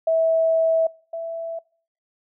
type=tone pair in turn; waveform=sine; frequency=651 / 662 Hz; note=E5 / E5; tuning=-22 / +7 cents; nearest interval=unison; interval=29 cents; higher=second; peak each=-16 / -26 dBFS; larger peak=first; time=0.07-0.87 / 1.13-1.59 s; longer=first; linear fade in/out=5 ms; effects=noise-tail reverb RT60 0.5 s tail -25 dB re dry